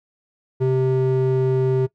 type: ring-modulated tone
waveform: triangle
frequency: 260.5 Hz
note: C4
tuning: 7 cents flat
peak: -11 dBFS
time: 0.6-1.87 s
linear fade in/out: 20 ms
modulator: 129 Hz
effects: noise-tail reverb RT60 0.1 s tail -19 dB re dry